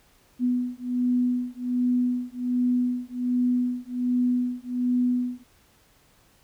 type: beating tone pair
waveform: sine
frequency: 246.9 / 248.2 Hz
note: B3 / B3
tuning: 0 / +9 cents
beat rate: 1.3 Hz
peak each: -25 dBFS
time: 0.39-5.44 s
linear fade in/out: 50 ms
effects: pink hiss -60 dBFS RMS until 6.43 s